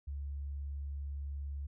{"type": "tone", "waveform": "sine", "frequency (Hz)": 70.6, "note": "C#2", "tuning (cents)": 32, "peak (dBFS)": -37, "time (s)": [0.07, 1.67], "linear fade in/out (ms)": 10, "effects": []}